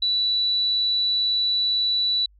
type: tone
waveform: sine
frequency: 3951 Hz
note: B7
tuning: in tune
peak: -19 dBFS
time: 0.02-2.26 s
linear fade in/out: 5 ms
effects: added 50 Hz sine -52 dBFS peak until 2.39 s